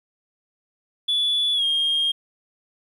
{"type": "tone with pitch glide", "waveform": "sine", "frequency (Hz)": [3440, 3228], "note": ["A7", "G#7"], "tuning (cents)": [-40, -50], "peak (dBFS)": -17, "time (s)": [1.08, 2.12], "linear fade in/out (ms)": 10, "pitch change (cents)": -110, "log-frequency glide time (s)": [1.54, 1.64], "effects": ["tanh soft clip ceiling -16 dBFS", "9-bit"]}